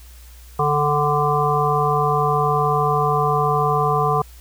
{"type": "harmonic tone with a mistuned harmonic", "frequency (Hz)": 146.83, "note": "D3", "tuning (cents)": 0, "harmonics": [1, 3, 5, 7, 8], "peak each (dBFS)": [-22, -22, -22, -22, -22], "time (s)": [0.59, 4.22], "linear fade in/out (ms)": 5, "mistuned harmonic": 5, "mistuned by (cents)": 24, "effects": ["added 60 Hz sine -40 dBFS peak until 4.4 s", "white hiss -49 dBFS RMS until 4.4 s"]}